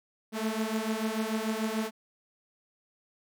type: beating tone pair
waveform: sawtooth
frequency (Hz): 216.4 / 223.2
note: A3 / A3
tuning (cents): -29 / +25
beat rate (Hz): 6.8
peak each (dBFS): -28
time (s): 0.32-1.91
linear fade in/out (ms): 50
effects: none